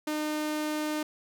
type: tone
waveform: sawtooth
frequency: 304.4 Hz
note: D#4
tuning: 38 cents flat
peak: -25 dBFS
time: 0.07-1.03 s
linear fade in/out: 5 ms
effects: none